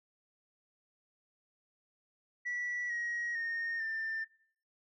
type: tone with pitch steps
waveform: sine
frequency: 1951 / 1895.5 / 1841.5 / 1789.1 Hz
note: B6 / A#6 / A#6 / A6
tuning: -22 / +28 / -22 / +28 cents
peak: -32 dBFS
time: 2.45-4.25 s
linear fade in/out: 20 ms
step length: 450 ms
effects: noise-tail reverb RT60 0.6 s tail -23 dB re dry + tanh soft clip ceiling -31 dBFS